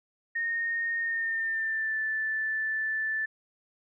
sine tone with pitch glide, 1847 to 1757.5 Hz, A#6 to A6, -16 to -2 cents, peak -27 dBFS, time 0.35-3.26 s, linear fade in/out 10 ms, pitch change -86 cents, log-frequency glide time 0.98-1.98 s, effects none

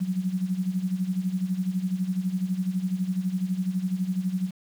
sine tone with tremolo, 185.1 Hz, F#3, 1 cent sharp, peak -21 dBFS, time 0-4.51 s, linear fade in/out 20 ms, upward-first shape sine, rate 12 Hz, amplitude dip 75%, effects 8-bit

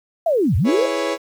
sine linear two-way sweep, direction down then up, 698.5 to 72 to 560 Hz, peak -14 dBFS, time 0.26-0.86 s, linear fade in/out 5 ms, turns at 0.56 s
35% pulse chord, C# minor seventh, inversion first, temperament equal, 329.6 / 415.3 / 493.9 / 554.4 Hz, E4 / G#4 / B4 / C#5, 0 / 0 / 0 / 0 cents, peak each -24 / -25 / -24 / -22 dBFS, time 0.64-1.18 s, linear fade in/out 50 ms
effects low-pass 7000 Hz 12 dB/octave + 8-bit

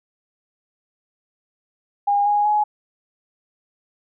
sine tone with pitch steps, 812 / 826.2 / 840.6 Hz, G#5 / G#5 / G#5, -39 / -9 / +21 cents, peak -15 dBFS, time 2.07-2.64 s, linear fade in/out 10 ms, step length 190 ms, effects none

